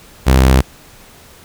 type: tone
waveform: sawtooth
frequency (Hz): 65.3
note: C2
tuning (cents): -3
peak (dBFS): -3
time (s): 0.26-0.62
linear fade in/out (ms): 20
effects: pink hiss -42 dBFS RMS until 1.44 s